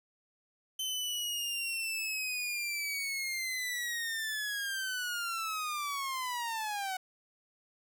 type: linear sweep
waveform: sawtooth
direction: down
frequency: 3076 to 740 Hz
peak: -30 dBFS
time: 0.79-6.97 s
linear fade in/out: 5 ms
effects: none